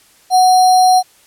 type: tone with sample-and-hold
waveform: sine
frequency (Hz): 740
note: F#5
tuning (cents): 0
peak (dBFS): -6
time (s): 0.3-1.03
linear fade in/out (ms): 50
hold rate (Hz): 4900
effects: white hiss -49 dBFS RMS until 1.26 s + low-pass 12000 Hz 12 dB/octave